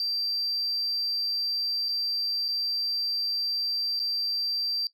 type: tone with dropouts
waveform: sine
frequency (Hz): 4699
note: D8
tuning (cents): 0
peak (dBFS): -24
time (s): 0-4.87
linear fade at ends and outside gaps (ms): 1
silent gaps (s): 1.886-1.89 / 2.482-2.486 / 3.993-3.999
effects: noise-tail reverb RT60 0.1 s tail -18 dB re dry + tanh soft clip ceiling -23 dBFS